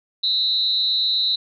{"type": "tone with amplitude modulation", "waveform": "sine", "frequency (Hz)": 3951, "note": "B7", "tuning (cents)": 0, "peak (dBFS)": -13, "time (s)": [0.23, 1.36], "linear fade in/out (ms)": 10, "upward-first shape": "sine", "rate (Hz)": 228, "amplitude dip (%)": 100, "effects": []}